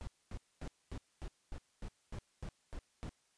brown noise bursts, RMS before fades -43 dBFS, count 11, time 0.01-3.092 s, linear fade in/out 0 ms, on 62 ms, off 240 ms, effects white hiss -74 dBFS RMS until 3.37 s + resampled to 22050 Hz

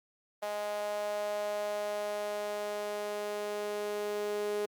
sawtooth tone with high-pass filter sweep, 207.7 Hz, G#3, in tune, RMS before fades -35 dBFS, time 0.42-4.66 s, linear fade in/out 10 ms, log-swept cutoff 680 to 440 Hz, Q 4.8, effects Opus 48 kbps

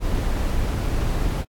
brown noise, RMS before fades -22 dBFS, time 0-1.45 s, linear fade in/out 50 ms, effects AAC 64 kbps

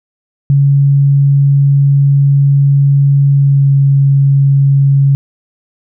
sine tone with pitch glide, 140 to 138.55 Hz, C#3 to C#3, +18 to -1 cents, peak -5 dBFS, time 0.5-5.15 s, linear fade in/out 0 ms, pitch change -19 cents, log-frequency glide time 3.3-3.72 s, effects none

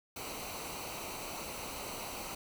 pink noise with comb filter, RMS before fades -42 dBFS, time 0.16-2.35 s, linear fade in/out 5 ms, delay 0.58 ms, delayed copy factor -0.65, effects none

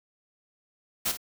white noise with echo, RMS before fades -27 dBFS, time 1.05-1.12 s, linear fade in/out 10 ms, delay 52 ms, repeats 1, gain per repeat -10 dB, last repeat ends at 1.172 s, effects none

